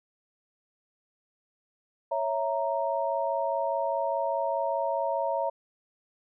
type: chord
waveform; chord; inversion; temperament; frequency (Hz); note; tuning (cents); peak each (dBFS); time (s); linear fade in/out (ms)
sine; A# diminished; first; equal; 554.4 / 659.3 / 932.3; C#5 / E5 / A#5; 0 / 0 / 0; -30; 2.11-5.5; 10
effects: none